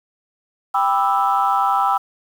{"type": "chord", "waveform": "sine", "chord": "E minor seventh", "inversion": "first", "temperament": "just", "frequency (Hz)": [791.1, 988.9, 1186.7, 1318.5], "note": ["G5", "B5", "D6", "E6"], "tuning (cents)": [16, 2, 18, 0], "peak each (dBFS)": [-18, -20, -24, -19], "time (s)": [0.74, 1.98], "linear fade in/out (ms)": 10, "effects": ["tanh soft clip ceiling -6 dBFS", "7-bit"]}